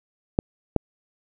clicks, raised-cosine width 2 ms, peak -5 dBFS, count 2, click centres 0.389 / 0.763 s, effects none

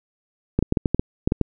clicks, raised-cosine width 3 ms, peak -5 dBFS, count 10, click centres 0.59 / 0.626 / 0.724 / 0.772 / 0.858 / 0.946 / 0.995 / 1.275 / 1.321 / 1.413 s, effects none

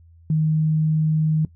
sine tone, 156.1 Hz, D#3, 6 cents sharp, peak -16 dBFS, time 0.3-1.45 s, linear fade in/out 2 ms, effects noise-tail reverb RT60 0.1 s tail -18 dB re dry + added 83 Hz sine -47 dBFS peak until 1.55 s

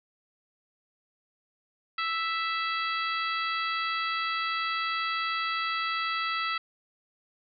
harmonic tone, 659.3 Hz, E5, in tune, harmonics 2 / 3 / 4 / 5 / 6 / 7, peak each -30 / -34 / -36 / -38 / -40 / -41 dBFS, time 1.98-6.58 s, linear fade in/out 5 ms, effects none

